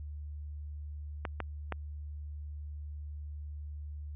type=clicks; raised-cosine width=0.5 ms; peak=-19 dBFS; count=3; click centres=1.252 / 1.403 / 1.723 s; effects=added 74 Hz sine -39 dBFS peak until 4.15 s + resampled to 8000 Hz